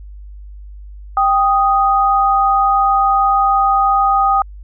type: tone pair together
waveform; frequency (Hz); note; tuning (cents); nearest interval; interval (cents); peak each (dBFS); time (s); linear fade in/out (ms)
sine; 787.3 / 1244.5; G5 / D#6; +7 / 0; minor sixth; 793; -13; 1.17-4.42; 2
effects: added 50 Hz sine -31 dBFS peak until 4.63 s